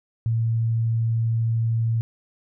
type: tone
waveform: sine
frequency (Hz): 114.1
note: A#2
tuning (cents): -37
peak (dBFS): -19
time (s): 0.26-2.01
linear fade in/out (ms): 0
effects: none